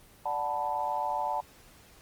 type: chord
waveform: sine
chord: B minor seventh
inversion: first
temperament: equal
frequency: 587.3 / 740 / 880 / 987.8 Hz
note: D5 / F#5 / A5 / B5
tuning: 0 / 0 / 0 / 0 cents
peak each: -37 / -34 / -31 / -36 dBFS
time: 0.25-1.41 s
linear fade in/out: 10 ms
effects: pink hiss -56 dBFS RMS until 2.01 s + Opus 24 kbps